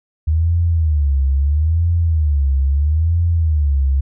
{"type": "tone with vibrato", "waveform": "sine", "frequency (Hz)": 76, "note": "D#2", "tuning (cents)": -40, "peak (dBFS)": -12, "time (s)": [0.27, 4.01], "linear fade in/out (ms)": 10, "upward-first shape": "sine", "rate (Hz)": 0.76, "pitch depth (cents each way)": 200, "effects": []}